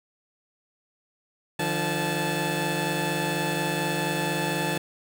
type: tone cluster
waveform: 15% pulse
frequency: 150.8 / 175 / 870 Hz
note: D3 / F3 / A5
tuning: +46 / +4 / -20 cents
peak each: -23 dBFS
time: 1.59-4.78 s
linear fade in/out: 5 ms
effects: none